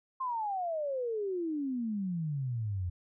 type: exponential sweep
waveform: sine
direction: down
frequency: 1067 to 85.7 Hz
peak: -31 dBFS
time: 0.2-2.9 s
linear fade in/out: 10 ms
effects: none